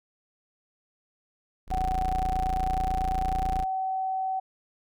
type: tone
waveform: 25% pulse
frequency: 29.14 Hz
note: A#0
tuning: in tune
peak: -25 dBFS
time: 1.67-3.66 s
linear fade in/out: 50 ms
type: tone with pitch glide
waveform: sine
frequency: 752 to 759.4 Hz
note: F#5 to F#5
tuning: +28 to +45 cents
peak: -26 dBFS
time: 1.71-4.4 s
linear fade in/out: 10 ms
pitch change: +17 cents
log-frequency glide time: 2.11-3.52 s
effects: none